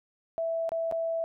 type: tone with dropouts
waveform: sine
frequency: 659.3 Hz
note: E5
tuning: in tune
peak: -27 dBFS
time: 0.38-1.24 s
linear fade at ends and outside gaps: 0 ms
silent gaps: 0.692-0.719 / 0.913-0.923 s
effects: none